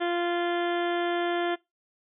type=harmonic tone; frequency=347.2 Hz; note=F4; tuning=10 cents flat; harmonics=1 / 2 / 3 / 4 / 5 / 6 / 7 / 8 / 9 / 10; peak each=-27 / -30 / -39 / -37 / -36 / -42 / -47 / -49 / -41 / -44 dBFS; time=0-1.56 s; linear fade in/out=20 ms; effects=noise-tail reverb RT60 0.2 s tail -22 dB re dry